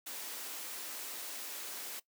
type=high-pass noise; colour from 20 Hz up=white; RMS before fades=-43 dBFS; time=0.06-2 s; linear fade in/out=10 ms; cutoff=250 Hz; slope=24 dB/octave; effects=noise-tail reverb RT60 0.1 s tail -19 dB re dry